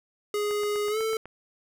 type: tone with pitch glide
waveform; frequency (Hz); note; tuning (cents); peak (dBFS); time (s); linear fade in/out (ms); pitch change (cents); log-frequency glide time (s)
square; 415.3 to 442.5; G#4 to A4; 0 to +10; -26; 0.34-1.17; 2; +110; 0.89-0.99
type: click train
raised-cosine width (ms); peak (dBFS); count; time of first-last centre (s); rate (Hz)
0.5; -27; 7; 0.51-1.256; 8.04
effects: none